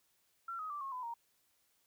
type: tone with pitch steps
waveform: sine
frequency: 1359 / 1260.7 / 1169.5 / 1084.9 / 1006.4 / 933.6 Hz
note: F6 / D#6 / D6 / C#6 / B5 / A#5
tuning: -48 / +22 / -8 / -38 / +32 / +2 cents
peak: -39 dBFS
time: 0.48-1.14 s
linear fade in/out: 5 ms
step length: 110 ms
effects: white hiss -75 dBFS RMS until 1.86 s